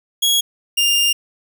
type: tone pair in turn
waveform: sawtooth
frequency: 3322 / 2804 Hz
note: G#7 / F7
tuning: 0 / +6 cents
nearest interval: minor third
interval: 294 cents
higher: first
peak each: -10 dBFS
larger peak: neither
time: 0.22-0.41 / 0.77-1.13 s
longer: second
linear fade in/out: 10 ms
effects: none